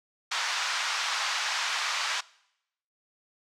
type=band-pass noise; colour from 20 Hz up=pink; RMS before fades=-30 dBFS; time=0.31-2.21 s; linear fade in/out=10 ms; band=950 to 6200 Hz; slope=24 dB/octave; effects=noise-tail reverb RT60 0.8 s tail -22 dB re dry